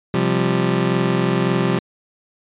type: chord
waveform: 25% pulse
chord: C suspended fourth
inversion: none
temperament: just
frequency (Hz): 130.81 / 174.42 / 196.22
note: C3 / F3 / G3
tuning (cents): 0 / -2 / +2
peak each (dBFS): -18 / -16 / -18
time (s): 0.14-1.79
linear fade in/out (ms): 2
effects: resampled to 8000 Hz